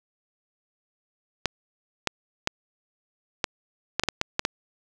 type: clicks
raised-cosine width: 0.2 ms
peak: -5 dBFS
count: 10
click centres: 1.457 / 2.073 / 2.474 / 3.442 / 3.996 / 4.036 / 4.087 / 4.214 / 4.394 / 4.451 s
effects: none